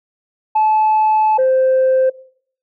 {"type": "tone pair in turn", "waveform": "sine", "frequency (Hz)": [865, 521.5], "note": ["A5", "C5"], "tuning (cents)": [-30, -6], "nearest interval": "major sixth", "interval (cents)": 876, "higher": "first", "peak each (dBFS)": -9, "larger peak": "neither", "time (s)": [[0.55, 1.38], [1.38, 2.1]], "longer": "first", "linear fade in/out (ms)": 10, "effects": ["noise-tail reverb RT60 0.6 s tail -22 dB re dry", "tanh soft clip ceiling -8 dBFS"]}